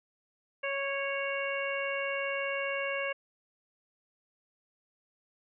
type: harmonic tone with a mistuned harmonic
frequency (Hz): 554.4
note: C#5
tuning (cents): 0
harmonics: 1 / 2 / 3 / 4 / 5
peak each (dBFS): -34 / -40 / -38 / -37 / -38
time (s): 0.63-3.13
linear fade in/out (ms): 10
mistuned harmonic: 3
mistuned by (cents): -15
effects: none